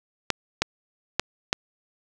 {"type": "clicks", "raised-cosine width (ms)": 0.2, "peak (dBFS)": -3, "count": 4, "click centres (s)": [0.303, 0.62, 1.196, 1.529], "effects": []}